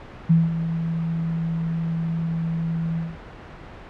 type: tone with ADSR envelope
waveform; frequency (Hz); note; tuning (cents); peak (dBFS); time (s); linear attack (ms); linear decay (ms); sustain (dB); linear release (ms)
sine; 164.81; E3; 0; -11; 0.29-3.17; 17; 190; -11; 190
effects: pink hiss -40 dBFS RMS until 3.89 s + low-pass 2000 Hz 12 dB/octave